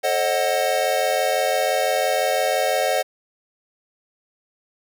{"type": "chord", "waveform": "square", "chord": "A diminished seventh", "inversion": "none", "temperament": "equal with one note detuned", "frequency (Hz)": [440, 536.4, 622.3, 740], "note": ["A4", "C5", "Eb5", "Gb5"], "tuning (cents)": [0, 43, 0, 0], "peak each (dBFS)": [-30, -24, -24, -24], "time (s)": [0.03, 3.03], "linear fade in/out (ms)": 20, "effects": []}